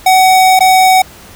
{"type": "tone with dropouts", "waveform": "square", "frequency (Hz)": 751, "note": "F#5", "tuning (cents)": 26, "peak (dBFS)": -5, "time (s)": [0.06, 1.02], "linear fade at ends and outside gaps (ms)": 5, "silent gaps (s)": [0.592, 0.605], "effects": ["pink hiss -36 dBFS RMS until 1.35 s"]}